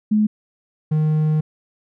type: tone pair in turn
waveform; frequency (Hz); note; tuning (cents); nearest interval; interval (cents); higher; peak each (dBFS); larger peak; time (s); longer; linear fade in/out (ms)
sine / triangle; 212.8 / 154.43; G#3 / D#3; +42 / -13; tritone; 555; first; -13; neither; 0.11-0.27 / 0.91-1.41; second; 10
effects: none